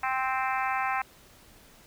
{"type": "harmonic tone", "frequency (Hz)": 261.6, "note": "C4", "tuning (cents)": 0, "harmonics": [3, 4, 5, 6, 7, 8, 9, 10], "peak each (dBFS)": [-30, -32, -34, -36, -37, -38, -39, -40], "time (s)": [0.03, 1.02], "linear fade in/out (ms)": 5, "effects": ["pink hiss -55 dBFS RMS until 1.86 s"]}